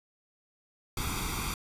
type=noise with comb filter; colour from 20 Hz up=pink; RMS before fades=-33 dBFS; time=0.97-1.54 s; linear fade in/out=2 ms; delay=0.85 ms; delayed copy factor=+0.8; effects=resampled to 32000 Hz